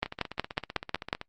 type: two click trains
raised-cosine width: 0.3 ms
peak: -20 / -10 dBFS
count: 19 / 7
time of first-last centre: 0.06-1.214 / 0.03-1.129 s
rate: 15.6 / 5.46 Hz
effects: noise-tail reverb RT60 0.1 s tail -25 dB re dry + Opus 32 kbps